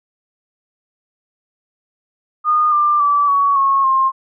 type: tone with pitch steps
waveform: sine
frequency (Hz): 1224 / 1189.8 / 1156.6 / 1124.4 / 1093 / 1062.5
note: D#6 / D6 / D6 / C#6 / C#6 / C6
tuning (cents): -29 / +22 / -27 / +24 / -25 / +26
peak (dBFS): -11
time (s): 2.44-4.12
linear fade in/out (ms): 50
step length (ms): 280
effects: none